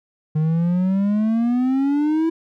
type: exponential sweep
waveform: triangle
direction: up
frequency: 152.4 to 330.8 Hz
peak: -14 dBFS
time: 0.35-2.3 s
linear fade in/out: 10 ms
effects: none